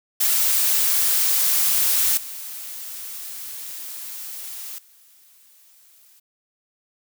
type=noise with level steps; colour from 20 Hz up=blue; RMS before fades=-19 / -34 / -53 dBFS; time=0.2-6.2 s; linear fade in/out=10 ms; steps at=2.17 / 4.78 s; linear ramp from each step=5 ms; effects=none